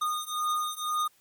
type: beating tone pair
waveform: square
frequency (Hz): 1227 / 1229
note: D#6 / D#6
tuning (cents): -25 / -22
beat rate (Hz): 2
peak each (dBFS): -32 / -31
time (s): 0.01-1.08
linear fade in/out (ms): 10
effects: white hiss -64 dBFS RMS until 1.2 s + MP3 96 kbps